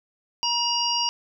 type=harmonic tone with a mistuned harmonic; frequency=951 Hz; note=A#5; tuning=34 cents sharp; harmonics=1 / 3 / 5 / 6; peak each=-27 / -27 / -27 / -27 dBFS; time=0.43-1.09 s; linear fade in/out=0 ms; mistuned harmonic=6; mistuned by=-32 cents; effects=none